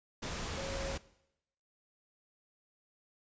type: tone in noise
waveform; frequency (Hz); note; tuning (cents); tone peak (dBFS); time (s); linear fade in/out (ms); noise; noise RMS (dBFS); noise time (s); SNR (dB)
sine; 545; C#5; -29; -39; 0.57-0.96; 10; pink; -39; 0.22-0.98; -3
effects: noise-tail reverb RT60 0.8 s tail -19 dB re dry + resampled to 16000 Hz